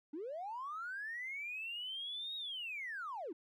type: linear two-way sweep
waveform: triangle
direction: up then down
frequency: 277.2 to 3803 to 277.2 Hz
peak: -37 dBFS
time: 0.13-3.33 s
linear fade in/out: 10 ms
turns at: 2.36 s
effects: tanh soft clip ceiling -38 dBFS